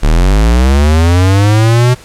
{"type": "linear sweep", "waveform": "square", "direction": "up", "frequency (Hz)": [35.12, 126.4], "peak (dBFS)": -6, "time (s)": [0.02, 1.95], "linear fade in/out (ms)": 20, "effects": ["pink hiss -36 dBFS RMS until 2.04 s", "low-pass 10000 Hz 12 dB/octave"]}